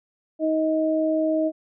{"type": "tone pair together", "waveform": "sine", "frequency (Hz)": [315.2, 630.4], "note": ["D#4", "D#5"], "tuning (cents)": [23, 23], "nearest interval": "octave", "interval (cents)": 1200, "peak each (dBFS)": -22, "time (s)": [0.39, 1.52], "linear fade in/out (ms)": 50, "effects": []}